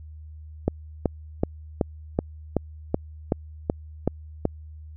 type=click train; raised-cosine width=2 ms; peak=-7 dBFS; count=11; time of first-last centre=0.68-4.454 s; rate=2.65 Hz; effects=added 77 Hz sine -39 dBFS peak until 4.96 s